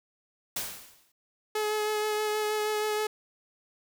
white noise with exponential decay, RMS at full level -30 dBFS, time 0.56-1.12 s, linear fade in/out 5 ms, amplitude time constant 120 ms
sawtooth tone with vibrato, 425.6 Hz, G#4, 42 cents sharp, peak -23 dBFS, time 1.55-3.07 s, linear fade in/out 5 ms, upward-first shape sine, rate 6.3 Hz, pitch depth 15 cents each way
effects none

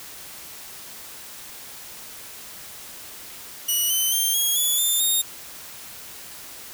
5% pulse tone with pitch steps, 2934 / 3050 / 3170 / 3295 / 3425 / 3560 / 3701 Hz, F#7 / G7 / G7 / G#7 / A7 / A7 / A#7, -15 / -48 / +19 / -14 / -47 / +20 / -13 cents, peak -12 dBFS, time 3.68-5.22 s, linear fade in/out 10 ms, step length 220 ms, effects white hiss -40 dBFS RMS until 6.73 s

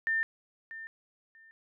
sine tone with echo, 1800 Hz, A6, 39 cents sharp, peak -26 dBFS, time 0.07-0.23 s, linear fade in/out 0 ms, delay 640 ms, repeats 2, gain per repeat -14 dB, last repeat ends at 1.51 s, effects none

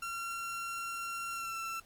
30% pulse tone with pitch glide, 1369 to 1342.4 Hz, F6 to E6, -35 to +31 cents, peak -34 dBFS, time 0.02-1.8 s, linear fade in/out 5 ms, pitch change -34 cents, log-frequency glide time 1.33-1.54 s, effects pink hiss -63 dBFS RMS until 1.85 s + AAC 64 kbps

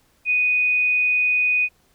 sine tone, 2485 Hz, D#7, 3 cents flat, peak -16 dBFS, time 0.25-1.69 s, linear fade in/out 50 ms, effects pink hiss -61 dBFS RMS until 1.94 s

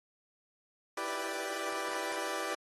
15% pulse chord, E minor seventh, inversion none, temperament equal, 329.6 / 392 / 493.9 / 587.3 Hz, E4 / G4 / B4 / D5, 0 / 0 / 0 / 0 cents, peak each -36 / -34 / -35 / -33 dBFS, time 0.97-2.55 s, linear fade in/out 5 ms, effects AAC 32 kbps

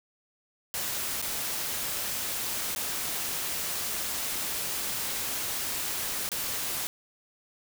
white noise with dropouts, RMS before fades -32 dBFS, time 0.74-6.87 s, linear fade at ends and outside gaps 0 ms, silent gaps 1.216-1.225 / 2.75-2.761 / 6.29-6.317 s, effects none

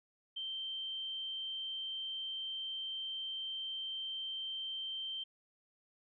sine tone, 3129 Hz, G7, 4 cents flat, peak -38 dBFS, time 0.36-5.24 s, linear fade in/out 10 ms, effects none

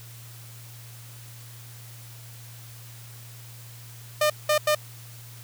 sawtooth tone bursts at uneven times, 605 Hz, D#5, 49 cents flat, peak -15 dBFS, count 3, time 4.21-4.3 / 4.49-4.58 / 4.67-4.75 s, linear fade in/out 5 ms, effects added 117 Hz sine -43 dBFS peak until 5.43 s + white hiss -48 dBFS RMS until 5.43 s

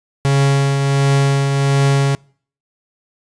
45% pulse tone with tremolo, 138.59 Hz, C#3, in tune, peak -10 dBFS, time 0.25-2.15 s, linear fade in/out 0 ms, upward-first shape triangle, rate 1.4 Hz, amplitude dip 40%, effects noise-tail reverb RT60 0.5 s tail -26 dB re dry + resampled to 22050 Hz

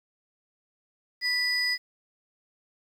sine tone pair together, 1975.5 / 4968 Hz, B6 / D#8, 0 / -3 cents, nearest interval octave + major third, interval 1597 cents, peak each -25 dBFS, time 1.21-1.78 s, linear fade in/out 50 ms, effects tanh soft clip ceiling -20 dBFS + 9-bit

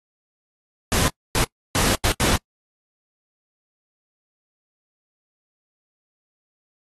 pink noise bursts at uneven times, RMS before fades -20 dBFS, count 5, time 0.92-1.08 / 1.35-1.44 / 1.75-1.95 / 2.04-2.12 / 2.2-2.36 s, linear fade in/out 0 ms, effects noise-tail reverb RT60 0.1 s tail -26 dB re dry + AAC 32 kbps

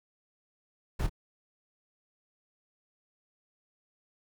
brown noise with echo, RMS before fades -28 dBFS, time 0.99-1.07 s, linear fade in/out 10 ms, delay 26 ms, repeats 1, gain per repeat -10 dB, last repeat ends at 1.096 s, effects none

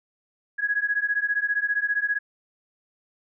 sine beating tone pair, 1659 / 1674 Hz, G#6 / G#6, -2 / +13 cents, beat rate 15 Hz, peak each -25 dBFS, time 0.58-2.19 s, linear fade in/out 20 ms, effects none

